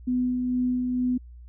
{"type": "tone with tremolo", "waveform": "sine", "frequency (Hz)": 250, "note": "B3", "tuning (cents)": 21, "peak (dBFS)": -21, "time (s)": [0.07, 1.18], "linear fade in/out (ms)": 10, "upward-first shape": "sine", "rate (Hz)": 2.2, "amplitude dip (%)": 30, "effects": ["added 60 Hz sine -42 dBFS peak until 1.48 s"]}